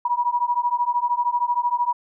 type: beating tone pair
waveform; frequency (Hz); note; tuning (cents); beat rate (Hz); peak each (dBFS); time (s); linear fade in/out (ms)
sine; 960 / 973; B5 / B5; -49 / -26; 13; -22; 0.05-1.93; 5
effects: none